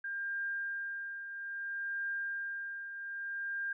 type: tone with tremolo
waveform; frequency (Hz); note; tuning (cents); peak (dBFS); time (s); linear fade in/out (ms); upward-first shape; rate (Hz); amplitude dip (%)
sine; 1600; G6; +35; -33; 0.04-3.73; 5; triangle; 0.61; 60
effects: none